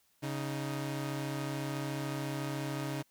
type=tone pair together; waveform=sawtooth; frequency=138.59 / 311.1 Hz; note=C#3 / D#4; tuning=0 / 0 cents; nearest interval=octave + major second; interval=1400 cents; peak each=-32 / -35 dBFS; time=0.22-3.03 s; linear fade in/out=20 ms; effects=white hiss -71 dBFS RMS until 3.1 s